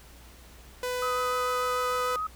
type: tone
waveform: sawtooth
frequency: 498.6 Hz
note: B4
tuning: 16 cents sharp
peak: -25 dBFS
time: 0.83-2.16 s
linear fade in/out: 2 ms
type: tone with vibrato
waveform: sine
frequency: 1260 Hz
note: D#6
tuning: 21 cents sharp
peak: -28 dBFS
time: 1.02-2.27 s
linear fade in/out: 5 ms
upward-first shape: triangle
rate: 6.7 Hz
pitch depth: 22 cents each way
effects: added 60 Hz sine -51 dBFS peak until 2.35 s + pink hiss -53 dBFS RMS until 2.35 s